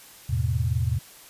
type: tone cluster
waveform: sine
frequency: 82 / 107.4 / 126.1 Hz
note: E2 / A2 / B2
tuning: -9 / -41 / +36 cents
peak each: -26 dBFS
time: 0.29-0.99 s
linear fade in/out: 10 ms
effects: white hiss -48 dBFS RMS until 1.29 s + resampled to 32000 Hz